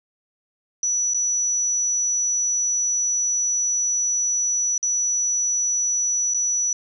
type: tone with dropouts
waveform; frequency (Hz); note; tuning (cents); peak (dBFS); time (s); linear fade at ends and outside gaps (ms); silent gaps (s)
sine; 5910; F#8; -3; -19; 0.83-6.73; 2; 1.137-1.144 / 4.779-4.828 / 6.338-6.344
effects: none